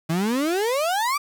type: exponential sweep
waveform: 35% pulse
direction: up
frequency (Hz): 155.9 to 1201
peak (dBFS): -19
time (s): 0.09-1.18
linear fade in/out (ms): 10
effects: 8-bit